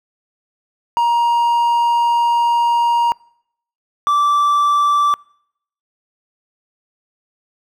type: tone pair in turn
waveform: triangle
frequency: 943 / 1165.5 Hz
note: A#5 / D6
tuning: +20 / -14 cents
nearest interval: major third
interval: 366 cents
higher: second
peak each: -10 dBFS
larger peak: neither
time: 0.97-3.12 / 4.07-5.14 s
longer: first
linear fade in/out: 0 ms
effects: noise-tail reverb RT60 0.7 s tail -26 dB re dry